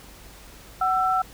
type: tone pair together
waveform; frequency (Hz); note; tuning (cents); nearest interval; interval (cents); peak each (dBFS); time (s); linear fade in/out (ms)
sine; 749 / 1334.6; F#5 / E6; +21 / +21; minor seventh; 1000; -22; 0.81-1.22; 5
effects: added 50 Hz sine -49 dBFS peak until 1.33 s + pink hiss -47 dBFS RMS until 1.33 s